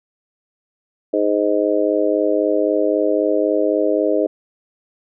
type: harmonic tone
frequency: 103.83 Hz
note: G#2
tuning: in tune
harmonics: 3 / 4 / 5 / 6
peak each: -20 / -20 / -20 / -20 dBFS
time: 1.13-4.27 s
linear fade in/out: 10 ms
effects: none